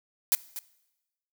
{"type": "noise with echo", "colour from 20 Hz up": "blue", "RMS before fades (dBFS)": -22, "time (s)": [0.32, 0.35], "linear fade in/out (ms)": 0, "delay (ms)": 240, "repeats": 1, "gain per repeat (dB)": -14, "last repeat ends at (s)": 0.59, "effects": ["noise-tail reverb RT60 1.0 s tail -20 dB re dry"]}